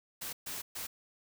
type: noise bursts at uneven times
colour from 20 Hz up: white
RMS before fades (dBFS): -40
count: 3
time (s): 0.21-0.33 / 0.46-0.62 / 0.75-0.87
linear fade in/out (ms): 10
effects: none